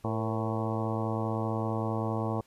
harmonic tone with a mistuned harmonic, 110.6 Hz, A2, 9 cents sharp, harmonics 1 / 2 / 3 / 4 / 5 / 6 / 7 / 8 / 9 / 10, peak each -32 / -35 / -37 / -38 / -39 / -40 / -40 / -41 / -42 / -42 dBFS, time 0.04-2.41 s, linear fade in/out 5 ms, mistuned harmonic 4, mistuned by +58 cents, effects pink hiss -64 dBFS RMS until 2.46 s + resampled to 32000 Hz

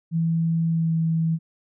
sine tone with pitch glide, 164.7 to 162.81 Hz, E3 to E3, -1 to -21 cents, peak -19 dBFS, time 0.11-1.39 s, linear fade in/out 50 ms, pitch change -20 cents, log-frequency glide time 0.69-0.94 s, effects none

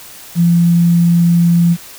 sine tone with quantisation, 171.1 Hz, F3, 35 cents flat, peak -7 dBFS, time 0.35-1.77 s, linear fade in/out 50 ms, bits 6, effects white hiss -35 dBFS RMS until 1.98 s

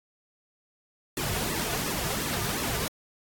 pink noise with flanger, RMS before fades -30 dBFS, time 1.17-2.88 s, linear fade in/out 2 ms, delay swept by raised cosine 1.3 to 3.8 ms, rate 2.8 Hz, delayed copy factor -0.9, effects AAC 64 kbps

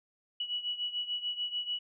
sine beating tone pair, 2935 / 2941.8 Hz, F#7 / F#7, -15 / -11 cents, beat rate 6.8 Hz, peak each -34 / -38 dBFS, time 0.4-1.79 s, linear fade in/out 5 ms, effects none

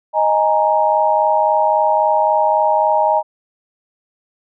sine chord, D# suspended fourth, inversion none, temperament just, 622.3 / 829.7 / 933.4 Hz, D#5 / G#5 / A#5, 0 / -2 / +2 cents, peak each -16 dBFS, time 0.13-3.23 s, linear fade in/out 50 ms, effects none

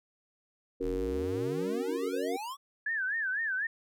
square exponential sweep, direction up, 34.65 to 1159 Hz, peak -37 dBFS, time 0.8-2.57 s, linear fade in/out 50 ms
harmonic tone, 93.1 Hz, F#2, 11 cents sharp, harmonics 3 / 4 / 5, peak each -36 / -36 / -33 dBFS, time 0.8-2.37 s, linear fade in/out 10 ms
sine tone with vibrato, 1662 Hz, G#6, 1 cent sharp, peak -29 dBFS, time 2.86-3.67 s, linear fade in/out 5 ms, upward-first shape sine, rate 4 Hz, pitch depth 180 cents each way
effects none

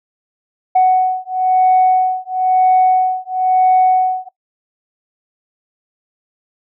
sine beating tone pair, 743 / 744 Hz, F#5 / F#5, +7 / +9 cents, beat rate 1 Hz, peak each -12 dBFS, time 0.75-4.29 s, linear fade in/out 10 ms, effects noise-tail reverb RT60 0.1 s tail -19 dB re dry + tanh soft clip ceiling -4 dBFS

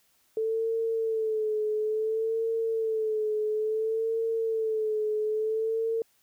sine tone with vibrato, 440 Hz, A4, in tune, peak -25 dBFS, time 0.37-6.02 s, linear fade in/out 2 ms, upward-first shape sine, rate 0.58 Hz, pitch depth 51 cents each way, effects white hiss -67 dBFS RMS until 6.22 s

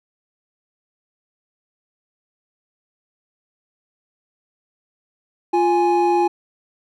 triangle tone pair together, 349.2 / 830.5 Hz, F4 / G#5, 0 / 0 cents, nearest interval octave + minor third, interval 1500 cents, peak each -15 / -15 dBFS, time 5.53-6.28 s, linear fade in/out 10 ms, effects none

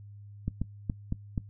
clicks, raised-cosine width 5 ms, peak -17 dBFS, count 5, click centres 0.48 / 0.616 / 0.898 / 1.124 / 1.378 s, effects noise-tail reverb RT60 0.1 s tail -18 dB re dry + added 102 Hz sine -45 dBFS peak until 1.49 s

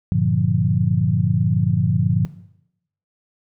sine chord, G minor seventh, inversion none, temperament equal, 98 / 116.54 / 146.83 / 174.61 Hz, G2 / Bb2 / D3 / F3, 0 / 0 / 0 / 0 cents, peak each -22 / -21 / -21 / -20 dBFS, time 0.12-2.25 s, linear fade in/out 0 ms, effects noise-tail reverb RT60 0.8 s tail -17 dB re dry

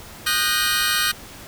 20% pulse tone cluster, 1233 / 1465 / 1571 / 1877 / 4157 Hz, D#6 / F#6 / G6 / A#6 / C8, -16 / -18 / +3 / +11 / -12 cents, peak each -20 dBFS, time 0.26-1.12 s, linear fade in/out 10 ms, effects pink hiss -40 dBFS RMS until 1.47 s

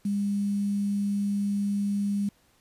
sine tone with quantisation, 201.9 Hz, G#3, 49 cents flat, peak -24 dBFS, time 0.05-2.29 s, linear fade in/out 5 ms, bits 8, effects pink hiss -64 dBFS RMS until 2.6 s + resampled to 32000 Hz

